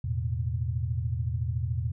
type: chord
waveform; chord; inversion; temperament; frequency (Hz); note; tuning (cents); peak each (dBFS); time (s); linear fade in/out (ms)
sine; E suspended fourth; none; just; 82.41 / 109.88 / 123.61; E2 / A2 / B2; 0 / -2 / +2; -31; 0.04-1.92; 5
effects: none